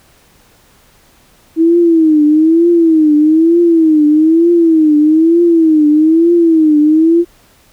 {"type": "tone with vibrato", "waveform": "sine", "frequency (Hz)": 320.6, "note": "E4", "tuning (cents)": -48, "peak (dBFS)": -5, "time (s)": [1.56, 7.25], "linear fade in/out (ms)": 50, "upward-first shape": "triangle", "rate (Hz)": 1.1, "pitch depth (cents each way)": 140, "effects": ["pink hiss -48 dBFS RMS until 7.72 s"]}